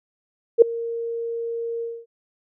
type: tone with ADSR envelope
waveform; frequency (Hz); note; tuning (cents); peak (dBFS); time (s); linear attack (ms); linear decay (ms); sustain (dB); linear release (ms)
sine; 463.7; A#4; -9; -4; 0.58-2.06; 39; 4; -21; 240
effects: none